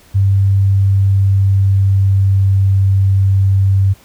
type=tone with pitch glide; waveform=sine; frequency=98 to 97.1 Hz; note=G2 to G2; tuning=0 to -16 cents; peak=-8 dBFS; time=0.14-3.94 s; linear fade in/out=20 ms; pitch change=-16 cents; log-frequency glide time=0.58-2.86 s; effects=pink hiss -46 dBFS RMS until 4.04 s